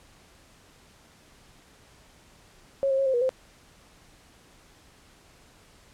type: tone with pitch steps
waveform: sine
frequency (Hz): 547 / 535 / 544 / 527 / 481.2 / 519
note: C#5 / C5 / C#5 / C5 / B4 / C5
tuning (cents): -23 / +38 / -33 / +12 / -45 / -14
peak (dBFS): -21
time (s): 2.83-3.292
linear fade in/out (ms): 0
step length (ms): 77
effects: pink hiss -56 dBFS RMS until 5.93 s + low-pass 10000 Hz 12 dB/octave